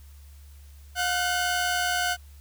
sawtooth tone pair together, 714.7 / 1510 Hz, F5 / F#6, +40 / +35 cents, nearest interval octave + minor second, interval 1295 cents, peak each -23 dBFS, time 0.95-2.17 s, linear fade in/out 50 ms, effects added 71 Hz sine -45 dBFS peak until 2.4 s + white hiss -59 dBFS RMS until 2.4 s

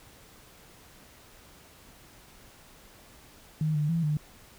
sine tone with pitch steps, 155.2 / 149.4 / 166.4 / 150.6 Hz, D#3 / D3 / E3 / D3, -4 / +30 / +17 / +44 cents, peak -24 dBFS, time 3.61-4.17 s, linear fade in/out 2 ms, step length 140 ms, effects pink hiss -54 dBFS RMS until 4.58 s

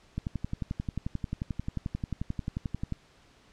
click train, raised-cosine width 5 ms, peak -19 dBFS, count 32, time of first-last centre 0.18-2.923 s, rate 11.3 Hz, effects pink hiss -60 dBFS RMS until 3.52 s + low-pass 6000 Hz 12 dB/octave

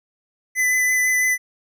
square tone with vibrato, 2008 Hz, B6, 28 cents sharp, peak -17 dBFS, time 0.55-1.38 s, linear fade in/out 50 ms, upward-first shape sine, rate 6 Hz, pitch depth 12 cents each way, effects none

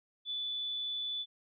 sine tone, 3476 Hz, A7, 22 cents flat, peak -34 dBFS, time 0.25-1.26 s, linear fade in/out 50 ms, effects none

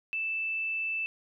sine tone, 2642 Hz, E7, 3 cents sharp, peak -29 dBFS, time 0.13-1.06 s, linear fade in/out 0 ms, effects none

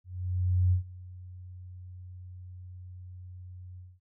sine tone with ADSR envelope, 90.8 Hz, F#2, 32 cents flat, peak -20 dBFS, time 0.04-4 s, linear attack 680 ms, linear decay 110 ms, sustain -22 dB, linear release 220 ms, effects none

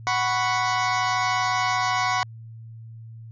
30% pulse chord, F# suspended fourth, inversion none, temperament equal, 740 / 987.8 / 1108.7 Hz, F#5 / B5 / C#6, 0 / 0 / 0 cents, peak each -23 dBFS, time 0.07-2.23 s, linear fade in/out 0 ms, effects added 113 Hz sine -38 dBFS peak until 3.31 s + resampled to 16000 Hz

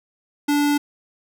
square tone, 290.7 Hz, D4, 18 cents flat, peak -17 dBFS, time 0.48-0.78 s, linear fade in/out 10 ms, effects none

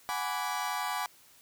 35% pulse chord, G# half-diminished seventh, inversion third, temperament equal with one note detuned, 740 / 830.6 / 987.8 / 1162.5 Hz, F#5 / G#5 / B5 / D6, 0 / 0 / 0 / -18 cents, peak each -36 / -35 / -35 / -35 dBFS, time 0.09-1.06 s, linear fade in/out 0 ms, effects white hiss -59 dBFS RMS until 1.41 s

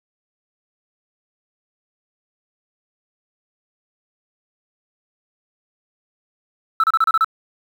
sine tone bursts, 1318.5 Hz, E6, in tune, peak -10 dBFS, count 7, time 6.8-7.245 s, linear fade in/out 2 ms, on 37 ms, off 31 ms, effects tanh soft clip ceiling -10 dBFS + 7-bit

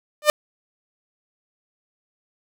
sawtooth tone with exponential growth, 600 Hz, D5, 37 cents sharp, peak -4 dBFS, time 0.22-0.3 s, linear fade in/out 1 ms, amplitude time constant 17 ms, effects none

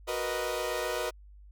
sawtooth chord, B major seventh, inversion second, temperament equal, 370 / 466.2 / 493.9 / 622.3 Hz, F#4 / A#4 / B4 / D#5, 0 / 0 / 0 / 0 cents, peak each -34 / -33 / -31 / -31 dBFS, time 0.07-1.11 s, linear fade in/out 20 ms, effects added 50 Hz sine -49 dBFS peak until 1.51 s

